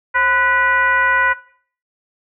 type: tone with frequency modulation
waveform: sine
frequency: 1480 Hz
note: F#6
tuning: in tune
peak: -12 dBFS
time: 0.14-1.34 s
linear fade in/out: 20 ms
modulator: 473 Hz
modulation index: 1.2
effects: noise-tail reverb RT60 0.5 s tail -18 dB re dry